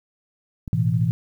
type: click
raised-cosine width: 5 ms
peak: -19 dBFS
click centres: 0.678 s
type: chord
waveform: sine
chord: A suspended second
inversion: none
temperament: equal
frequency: 110 / 123.47 / 164.81 Hz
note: A2 / B2 / E3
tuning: 0 / 0 / 0 cents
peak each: -22 dBFS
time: 0.73-1.11 s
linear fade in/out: 0 ms
effects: 9-bit